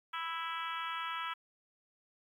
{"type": "harmonic tone", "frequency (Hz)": 329.6, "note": "E4", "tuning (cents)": 0, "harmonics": [3, 4, 5, 6, 7, 8, 9, 10], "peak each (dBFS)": [-42, -39, -46, -48, -48, -49, -49, -47], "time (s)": [0.13, 1.34], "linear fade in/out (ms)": 10, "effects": ["11-bit"]}